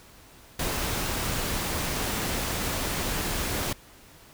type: noise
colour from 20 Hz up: pink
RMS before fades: -29 dBFS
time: 0.59-3.73 s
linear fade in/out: 5 ms
effects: pink hiss -52 dBFS RMS until 4.33 s